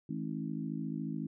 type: harmonic tone with a mistuned harmonic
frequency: 54 Hz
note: A1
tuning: 32 cents flat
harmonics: 3 / 4 / 5 / 6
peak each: -39 / -39 / -40 / -44 dBFS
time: 0.09-1.27 s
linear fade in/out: 5 ms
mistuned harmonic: 6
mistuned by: -25 cents
effects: none